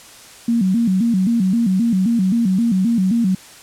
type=tone with vibrato; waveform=sine; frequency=209.1 Hz; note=G#3; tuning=12 cents sharp; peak=-13 dBFS; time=0.48-3.35 s; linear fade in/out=5 ms; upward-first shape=square; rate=3.8 Hz; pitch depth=190 cents each way; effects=white hiss -41 dBFS RMS until 3.62 s + low-pass 10000 Hz 12 dB/octave